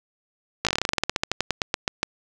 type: slowing click train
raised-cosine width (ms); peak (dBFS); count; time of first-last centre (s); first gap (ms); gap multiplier
0.2; -4; 23; 0.65-2.031; 17; 1.11
effects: none